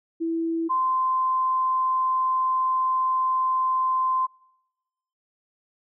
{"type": "tone pair in turn", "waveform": "sine", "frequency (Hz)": [329.6, 1037.4], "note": ["E4", "C6"], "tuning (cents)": [0, -15], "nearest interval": "octave + minor sixth", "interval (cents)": 1985, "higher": "second", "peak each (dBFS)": [-23, -20], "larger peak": "second", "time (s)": [[0.2, 0.69], [0.69, 4.27]], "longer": "second", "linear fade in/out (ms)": 20, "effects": ["noise-tail reverb RT60 1.0 s tail -26 dB re dry"]}